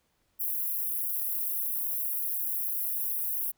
white high-pass noise, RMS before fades -31 dBFS, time 0.39-3.52 s, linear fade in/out 20 ms, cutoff 11000 Hz, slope 48 dB/octave, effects pink hiss -73 dBFS RMS until 3.57 s

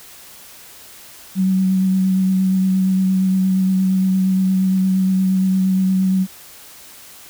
sine tone with vibrato, 188.6 Hz, F#3, 33 cents sharp, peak -13 dBFS, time 1.35-6.27 s, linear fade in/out 50 ms, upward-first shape sine, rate 8.6 Hz, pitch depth 15 cents each way, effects white hiss -41 dBFS RMS until 7.29 s

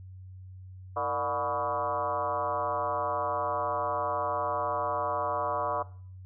sine tone with frequency modulation, 860 Hz, A5, 40 cents flat, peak -27 dBFS, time 0.96-5.83 s, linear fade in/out 10 ms, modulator 134 Hz, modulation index 2.7, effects noise-tail reverb RT60 0.5 s tail -18 dB re dry + added 93 Hz sine -43 dBFS peak until 6.25 s

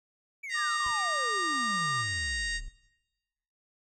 triangle exponential sweep, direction down, 2349 to 31.78 Hz, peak -35 dBFS, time 0.43-2.69 s, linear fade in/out 10 ms
harmonic tone, 932.3 Hz, A#5, in tune, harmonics 2 / 3 / 4 / 5 / 6 / 7 / 8 / 9, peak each -32 / -42 / -40 / -40 / -47 / -46 / -47 / -45 dBFS, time 0.49-2.61 s, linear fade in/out 50 ms
triangle tone, 1198 Hz, D6, 34 cents sharp, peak -29 dBFS, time 0.54-2.05 s, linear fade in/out 50 ms
brown noise with exponential decay, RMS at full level -39 dBFS, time 0.86-1 s, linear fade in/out 2 ms, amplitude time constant 29 ms
effects noise-tail reverb RT60 1.0 s tail -18 dB re dry

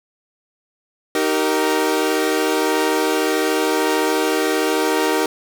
sawtooth chord, Eb major, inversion none, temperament equal with one note detuned, 311.1 / 384.6 / 466.2 Hz, Eb4 / G4 / Bb4, 0 / -33 / 0 cents, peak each -17 dBFS, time 1.15-5.26 s, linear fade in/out 2 ms, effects none

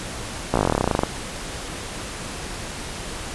slowing click train, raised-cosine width 1 ms, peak -4 dBFS, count 19, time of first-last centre 0.54-1.034 s, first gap 16 ms, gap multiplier 1.06, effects pink hiss -32 dBFS RMS until 3.34 s + resampled to 24000 Hz

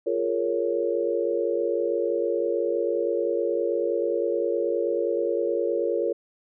sine chord, Bb minor seventh, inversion second, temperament equal with one note detuned, 349.2 / 415.3 / 464.8 / 554.4 Hz, F4 / Ab4 / Bb4 / Db5, 0 / 0 / -5 / 0 cents, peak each -28 / -30 / -26 / -28 dBFS, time 0.06-6.13 s, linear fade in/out 10 ms, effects none

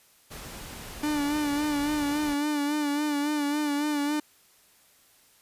pink noise, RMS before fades -41 dBFS, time 0.3-2.35 s, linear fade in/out 20 ms
45% pulse tone with vibrato, 293.7 Hz, D4, in tune, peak -25 dBFS, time 1.03-4.2 s, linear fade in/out 5 ms, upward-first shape sine, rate 3.6 Hz, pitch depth 47 cents each way
effects white hiss -60 dBFS RMS until 5.41 s + resampled to 32000 Hz

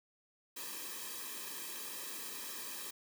white noise with comb filter, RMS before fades -44 dBFS, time 0.56-2.91 s, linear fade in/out 10 ms, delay 1.4 ms, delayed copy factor -0.95, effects high-pass 200 Hz 12 dB/octave

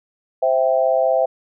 sine chord, C major, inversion none, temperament equal, 523.3 / 659.3 / 784 Hz, C5 / E5 / G5, 0 / 0 / 0 cents, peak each -18 / -17 / -22 dBFS, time 0.42-1.26 s, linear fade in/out 10 ms, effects none

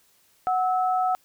sine tone pair together, 740.7 / 1300 Hz, F#5 / E6, +2 / -24 cents, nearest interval minor seventh, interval 974 cents, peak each -21 / -28 dBFS, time 0.47-1.15 s, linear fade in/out 0 ms, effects white hiss -62 dBFS RMS until 1.24 s

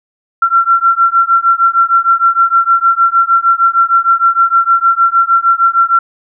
sine beating tone pair, 1358 / 1364.5 Hz, F6 / F6, -49 / -41 cents, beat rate 6.5 Hz, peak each -10 dBFS, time 0.42-5.99 s, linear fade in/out 5 ms, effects none

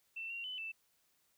sine tone with pitch steps, 2681 / 2754 / 3015 / 2652 Hz, E7 / F7 / F#7 / E7, +29 / -25 / +32 / +10 cents, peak -40 dBFS, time 0.16-0.72 s, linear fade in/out 10 ms, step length 140 ms, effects white hiss -75 dBFS RMS until 1.37 s

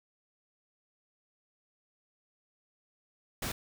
pink noise, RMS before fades -35 dBFS, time 3.42-3.52 s, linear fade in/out 5 ms, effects none

